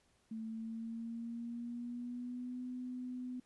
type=tone with pitch glide; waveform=sine; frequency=222.2 to 250.9 Hz; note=A3 to B3; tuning=+17 to +28 cents; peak=-40 dBFS; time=0.31-3.4 s; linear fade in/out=5 ms; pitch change=+211 cents; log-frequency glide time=0.46-2.63 s; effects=pink hiss -73 dBFS RMS until 3.45 s + resampled to 24000 Hz